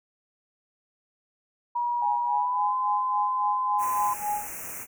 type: tone with pitch glide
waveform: sine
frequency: 960 to 1023 Hz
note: B5 to C6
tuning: -49 to -39 cents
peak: -24 dBFS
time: 1.75-4.14 s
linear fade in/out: 10 ms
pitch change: +110 cents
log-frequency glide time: 2.23-2.74 s
type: tone with tremolo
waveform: sine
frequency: 830.6 Hz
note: G#5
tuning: in tune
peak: -24 dBFS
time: 2.02-4.47 s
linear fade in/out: 2 ms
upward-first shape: sine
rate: 3.6 Hz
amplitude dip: 85%
type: band-stop noise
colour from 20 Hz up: white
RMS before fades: -37 dBFS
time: 3.78-4.87 s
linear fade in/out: 50 ms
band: 2700 to 5800 Hz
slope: 96 dB/octave
effects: none